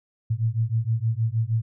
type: beating tone pair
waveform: sine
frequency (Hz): 110 / 116.4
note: A2 / A#2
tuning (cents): 0 / -2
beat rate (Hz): 6.4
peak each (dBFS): -24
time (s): 0.3-1.62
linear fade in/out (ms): 10
effects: none